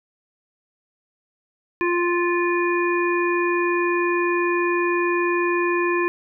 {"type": "harmonic tone", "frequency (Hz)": 349.2, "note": "F4", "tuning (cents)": 0, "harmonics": [1, 3, 5, 7], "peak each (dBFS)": [-20, -25, -27, -28], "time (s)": [1.81, 6.08], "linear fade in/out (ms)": 0, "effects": []}